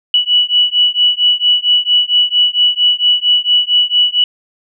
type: beating tone pair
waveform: sine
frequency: 2945 / 2949.4 Hz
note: F#7 / F#7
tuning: -9 / -6 cents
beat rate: 4.4 Hz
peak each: -12 dBFS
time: 0.14-4.24 s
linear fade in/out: 2 ms
effects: none